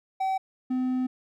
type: tone pair in turn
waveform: triangle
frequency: 765 / 255.3 Hz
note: G5 / C4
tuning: -42 / -42 cents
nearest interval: octave + perfect fifth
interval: 1900 cents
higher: first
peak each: -22 dBFS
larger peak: neither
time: 0.2-0.38 / 0.7-1.07 s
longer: second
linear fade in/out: 10 ms
effects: none